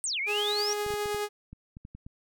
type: exponential two-way sweep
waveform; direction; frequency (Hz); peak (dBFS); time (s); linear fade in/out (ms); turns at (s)
sine; down then up; 9030 to 2093 to 5860; -28; 0.04-0.73; 0; 0.2
type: tone with tremolo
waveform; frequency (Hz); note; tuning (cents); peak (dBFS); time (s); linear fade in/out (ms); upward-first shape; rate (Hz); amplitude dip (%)
sawtooth; 415.3; G#4; 0; -24; 0.26-1.29; 50; triangle; 9.5; 25
type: clicks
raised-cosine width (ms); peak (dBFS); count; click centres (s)
5; -31; 10; 0.864 / 0.905 / 0.939 / 1.058 / 1.146 / 1.53 / 1.769 / 1.851 / 1.95 / 2.065
effects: none